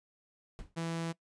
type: noise with exponential decay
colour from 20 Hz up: brown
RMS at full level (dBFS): -39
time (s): 0.59-0.75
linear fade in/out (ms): 0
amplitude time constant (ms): 33
type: tone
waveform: sawtooth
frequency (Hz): 165.8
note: E3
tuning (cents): +10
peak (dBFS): -30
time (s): 0.76-1.13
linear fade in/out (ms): 20
effects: noise-tail reverb RT60 0.1 s tail -21 dB re dry + resampled to 22050 Hz